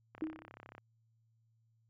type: click train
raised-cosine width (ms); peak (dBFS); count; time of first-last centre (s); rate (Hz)
0.5; -35; 22; 0.15-0.781; 33.3
type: tone with exponential decay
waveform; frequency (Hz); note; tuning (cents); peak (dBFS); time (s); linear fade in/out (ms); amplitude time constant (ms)
sine; 315.3; D#4; +23; -31; 0.22-0.49; 2; 58
effects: added 113 Hz sine -70 dBFS peak until 1.89 s